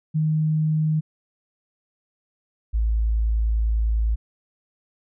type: tone pair in turn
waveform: sine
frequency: 155.56 / 55 Hz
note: D#3 / A1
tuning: 0 / 0 cents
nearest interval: octave + tritone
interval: 1800 cents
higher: first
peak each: -18 dBFS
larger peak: neither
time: 0.14-1.01 / 2.73-4.16 s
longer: second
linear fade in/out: 20 ms
effects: none